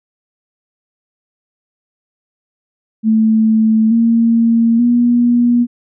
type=tone with pitch steps; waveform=sine; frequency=220.2 / 230.1 / 240.4 Hz; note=A3 / A#3 / B3; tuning=+2 / -22 / -46 cents; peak=-8 dBFS; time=3.03-5.67 s; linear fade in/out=50 ms; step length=880 ms; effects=none